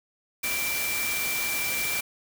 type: tone in noise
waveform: sine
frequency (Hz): 2349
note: D7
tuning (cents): 0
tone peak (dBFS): -29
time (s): 0.43-2.01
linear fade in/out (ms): 10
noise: white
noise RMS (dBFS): -30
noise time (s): 0.43-2.01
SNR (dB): -2
effects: none